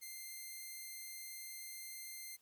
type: tone with vibrato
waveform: 5% pulse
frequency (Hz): 2093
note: C7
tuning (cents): 0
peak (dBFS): -37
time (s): 0.01-2.37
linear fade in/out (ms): 20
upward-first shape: square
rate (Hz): 20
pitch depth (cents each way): 13
effects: white hiss -74 dBFS RMS until 2.41 s